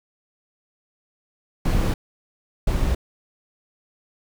brown noise bursts at uneven times, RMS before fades -20 dBFS, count 2, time 1.65-1.94 / 2.67-2.95 s, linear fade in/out 5 ms, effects none

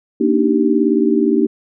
sine chord, Eb major seventh, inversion second, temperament just, 233.3 / 291.7 / 311.1 / 388.9 Hz, Bb3 / D4 / Eb4 / G4, +2 / -12 / 0 / -14 cents, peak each -17 dBFS, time 0.2-1.47 s, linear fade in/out 10 ms, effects none

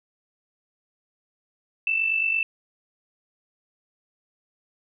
sine tone with amplitude modulation, 2654 Hz, E7, 11 cents sharp, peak -18 dBFS, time 1.87-2.43 s, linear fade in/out 2 ms, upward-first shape sine, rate 48.9 Hz, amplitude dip 60%, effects none

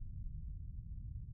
pink low-pass noise, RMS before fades -45 dBFS, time 0-1.33 s, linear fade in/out 20 ms, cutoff 130 Hz, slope 24 dB/octave, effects none

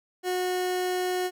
30% pulse tone, 364.5 Hz, F#4, 26 cents flat, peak -23 dBFS, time 0.23-1.31 s, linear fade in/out 50 ms, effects none

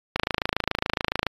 click train, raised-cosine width 0.3 ms, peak -6 dBFS, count 31, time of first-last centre 0.16-1.267 s, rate 27.1 Hz, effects AAC 32 kbps

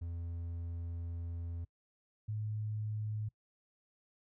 triangle / sine tone pair in turn, 85 / 107.09 Hz, F2 / A2, -46 / -46 cents, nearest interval major third, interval 400 cents, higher second, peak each -36 / -35 dBFS, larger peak second, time 0.01-1.65 / 2.28-3.29 s, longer first, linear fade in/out 10 ms, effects noise-tail reverb RT60 0.1 s tail -24 dB re dry

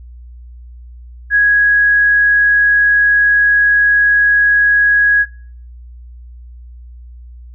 sine tone, 1661.2 Hz, G#6, in tune, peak -7 dBFS, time 1.3-5.26 s, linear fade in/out 50 ms, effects noise-tail reverb RT60 0.5 s tail -21 dB re dry + added 60 Hz sine -32 dBFS peak until 7.54 s

